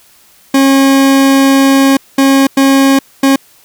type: tone bursts at uneven times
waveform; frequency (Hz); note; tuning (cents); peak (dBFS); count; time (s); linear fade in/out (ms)
40% pulse; 271.8; C#4; -34; -4; 4; 0.54-1.97 / 2.18-2.47 / 2.57-2.99 / 3.23-3.36; 5
effects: white hiss -45 dBFS RMS until 3.64 s